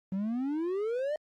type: exponential sweep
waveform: triangle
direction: up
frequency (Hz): 184.3 to 622.3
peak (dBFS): -27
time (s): 0.12-1.16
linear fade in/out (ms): 2
effects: Opus 32 kbps